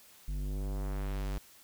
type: tone with low-pass filter sweep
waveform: square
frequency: 49 Hz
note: G1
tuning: in tune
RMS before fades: -35 dBFS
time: 0.28-1.38 s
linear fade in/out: 0 ms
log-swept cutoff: 150 to 9800 Hz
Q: 0.8
effects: white hiss -58 dBFS RMS until 1.63 s